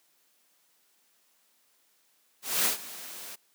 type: noise with ADSR envelope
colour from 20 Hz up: white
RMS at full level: -24 dBFS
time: 2.42-3.36 s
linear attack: 230 ms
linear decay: 120 ms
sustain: -18 dB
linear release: 15 ms
effects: white hiss -68 dBFS RMS until 3.54 s + high-pass 200 Hz 12 dB/octave